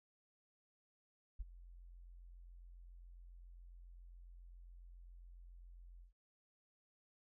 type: tone with ADSR envelope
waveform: sine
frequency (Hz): 43.65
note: F1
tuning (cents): 0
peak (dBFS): -37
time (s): 1.39-6.13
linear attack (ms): 17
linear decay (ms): 23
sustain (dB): -17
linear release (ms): 120
effects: none